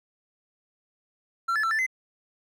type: tone with pitch steps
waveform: triangle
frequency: 1357 / 1729 / 1338 / 1764 / 2049 Hz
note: E6 / A6 / E6 / A6 / C7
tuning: +50 / -31 / +25 / +4 / -37 cents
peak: -21 dBFS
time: 1.48-1.865 s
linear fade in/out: 10 ms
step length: 77 ms
effects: none